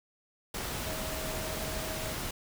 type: tone in noise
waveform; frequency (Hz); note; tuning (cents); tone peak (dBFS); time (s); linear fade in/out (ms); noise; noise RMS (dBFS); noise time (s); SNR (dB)
sine; 634; D#5; +32; -41; 0.85-2.13; 5; pink; -36; 0.54-2.31; -8
effects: none